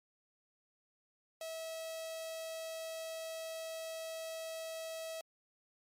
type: tone with notch filter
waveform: sawtooth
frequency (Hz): 648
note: E5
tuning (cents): -30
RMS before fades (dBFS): -43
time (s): 1.41-5.21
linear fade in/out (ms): 2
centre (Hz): 1500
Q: 1
effects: MP3 64 kbps

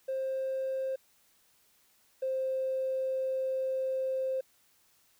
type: tone pair in turn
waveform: triangle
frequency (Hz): 529 / 525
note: C5 / C5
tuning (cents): +19 / +6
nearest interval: unison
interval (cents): 13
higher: first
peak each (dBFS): -27 / -25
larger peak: second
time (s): 0.08-0.96 / 2.22-4.41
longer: second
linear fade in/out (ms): 10
effects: tanh soft clip ceiling -27 dBFS + white hiss -67 dBFS RMS until 5.19 s

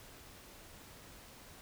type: silence
effects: pink hiss -55 dBFS RMS until 1.61 s

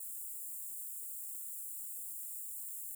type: high-pass noise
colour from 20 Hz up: white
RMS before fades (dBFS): -44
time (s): 0-2.95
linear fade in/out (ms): 5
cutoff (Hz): 7300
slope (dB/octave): 96
effects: none

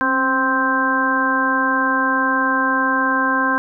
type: harmonic tone with a mistuned harmonic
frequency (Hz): 261.6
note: C4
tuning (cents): 0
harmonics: 1 / 2 / 3 / 4 / 5 / 6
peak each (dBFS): -22 / -27 / -29 / -19 / -29 / -19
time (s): 0.01-3.58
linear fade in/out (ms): 0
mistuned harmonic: 1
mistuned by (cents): +38
effects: none

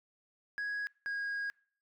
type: tone pair in turn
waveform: sine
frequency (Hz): 1661.2 / 1638.3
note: G#6 / G#6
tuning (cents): 0 / -24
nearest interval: unison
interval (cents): 24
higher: first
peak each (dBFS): -31 / -31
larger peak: neither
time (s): 0.58-0.87 / 1.06-1.5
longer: second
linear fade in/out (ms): 0
effects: noise-tail reverb RT60 0.5 s tail -26 dB re dry + tanh soft clip ceiling -33 dBFS

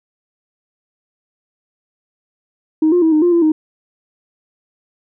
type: tone with pitch steps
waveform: sine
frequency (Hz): 313.6 / 354.2 / 321.9 / 307.1 / 350.8 / 340.3 / 311.3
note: D#4 / F4 / E4 / D#4 / F4 / F4 / D#4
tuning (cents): +14 / +24 / -41 / -23 / +8 / -45 / +1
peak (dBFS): -8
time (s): 2.82-3.52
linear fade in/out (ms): 5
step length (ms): 100
effects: tanh soft clip ceiling -6 dBFS

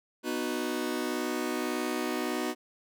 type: chord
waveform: sawtooth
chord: B major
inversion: none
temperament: just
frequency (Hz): 246.9 / 308.7 / 370.4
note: B3 / D#4 / F#4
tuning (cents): 0 / -14 / +2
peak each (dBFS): -30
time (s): 0.23-2.55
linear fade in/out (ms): 50
effects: none

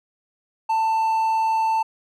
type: tone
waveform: triangle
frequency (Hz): 889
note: A5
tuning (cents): +18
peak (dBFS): -16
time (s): 0.69-1.83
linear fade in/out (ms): 10
effects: none

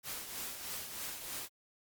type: noise with tremolo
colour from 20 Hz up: white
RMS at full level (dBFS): -40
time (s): 0.03-1.49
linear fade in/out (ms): 50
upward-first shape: triangle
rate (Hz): 3.2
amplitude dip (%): 55
effects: Opus 48 kbps

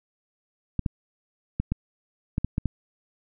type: clicks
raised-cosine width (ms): 5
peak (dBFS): -12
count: 8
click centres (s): 0.793 / 0.862 / 1.6 / 1.72 / 2.381 / 2.446 / 2.581 / 2.657
effects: none

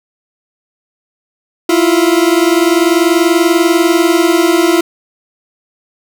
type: tone pair together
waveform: 40% pulse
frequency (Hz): 328.9 / 349.2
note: E4 / F4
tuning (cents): -4 / 0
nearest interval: minor second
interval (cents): 104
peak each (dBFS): -10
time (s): 1.69-4.81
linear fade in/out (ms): 5
effects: none

